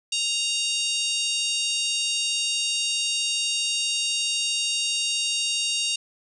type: harmonic tone with a mistuned harmonic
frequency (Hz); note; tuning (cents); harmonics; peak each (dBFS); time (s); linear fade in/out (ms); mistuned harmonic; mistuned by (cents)
932.3; A#5; 0; 3 / 4 / 5 / 6 / 7 / 8 / 9 / 10; -27 / -29 / -31 / -33 / -34 / -35 / -36 / -37; 0.12-5.96; 5; 5; -17
effects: none